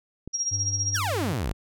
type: click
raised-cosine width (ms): 3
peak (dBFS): -23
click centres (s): 0.276
type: tone with tremolo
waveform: sine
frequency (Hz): 5630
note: F8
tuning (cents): +13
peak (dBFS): -22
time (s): 0.33-0.98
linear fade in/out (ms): 20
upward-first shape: sine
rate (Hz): 15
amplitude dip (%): 70
type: tone with pitch glide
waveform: triangle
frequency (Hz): 98.7 to 97.85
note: G2 to G2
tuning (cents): +12 to -3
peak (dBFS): -27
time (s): 0.51-1.34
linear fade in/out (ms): 10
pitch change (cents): -15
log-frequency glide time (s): 0.98-1.09
type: exponential sweep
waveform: sawtooth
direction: down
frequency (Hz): 1865 to 41.2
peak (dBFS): -22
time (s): 0.94-1.53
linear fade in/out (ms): 20
effects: none